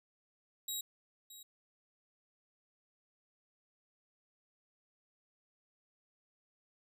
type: tone with echo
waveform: 15% pulse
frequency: 3825 Hz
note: A#7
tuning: 44 cents sharp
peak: -30 dBFS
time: 0.68-0.81 s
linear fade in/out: 5 ms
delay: 620 ms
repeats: 1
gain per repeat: -14 dB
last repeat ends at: 1.43 s
effects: none